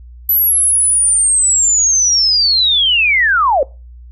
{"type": "linear sweep", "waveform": "sine", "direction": "down", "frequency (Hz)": [11990, 502], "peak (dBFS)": -9, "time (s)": [0.29, 3.63], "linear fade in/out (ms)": 2, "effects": ["noise-tail reverb RT60 0.3 s tail -23 dB re dry", "added 60 Hz sine -33 dBFS peak until 4.11 s"]}